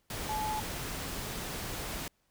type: tone in noise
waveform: sine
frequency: 858 Hz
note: A5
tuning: 44 cents flat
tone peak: -32 dBFS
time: 0.29-0.6 s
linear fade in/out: 2 ms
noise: pink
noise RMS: -38 dBFS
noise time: 0.1-2.08 s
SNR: +3 dB
effects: pink hiss -74 dBFS RMS until 2.3 s